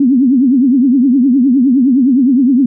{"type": "tone with vibrato", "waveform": "sine", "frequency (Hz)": 259.6, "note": "C4", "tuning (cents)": -13, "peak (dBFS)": -6, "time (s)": [0, 2.66], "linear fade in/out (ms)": 5, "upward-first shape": "triangle", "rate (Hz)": 9.7, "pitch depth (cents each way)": 210, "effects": []}